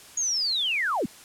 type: linear sweep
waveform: sine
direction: down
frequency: 6750 to 153.9 Hz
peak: -23 dBFS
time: 0.17-1.06 s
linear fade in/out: 5 ms
effects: white hiss -48 dBFS RMS until 1.24 s + low-pass 11000 Hz 12 dB/octave